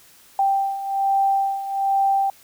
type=beating tone pair; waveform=sine; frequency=784 / 785.2 Hz; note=G5 / G5; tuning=0 / +3 cents; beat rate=1.2 Hz; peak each=-24 / -19 dBFS; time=0.39-2.3 s; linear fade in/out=2 ms; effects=white hiss -51 dBFS RMS until 2.43 s